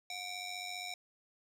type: ring-modulated tone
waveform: 15% pulse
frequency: 1535 Hz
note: G6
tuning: 37 cents flat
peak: -30 dBFS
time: 0.1-0.94 s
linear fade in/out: 2 ms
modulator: 815 Hz
effects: low-pass 11000 Hz 12 dB/octave + 11-bit